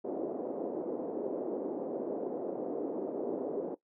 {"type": "band-pass noise", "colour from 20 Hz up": "pink", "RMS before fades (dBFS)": -36, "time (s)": [0.04, 3.75], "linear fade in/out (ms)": 10, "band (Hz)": [300, 550], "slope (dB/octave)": 24, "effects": ["noise-tail reverb RT60 0.1 s tail -17 dB re dry"]}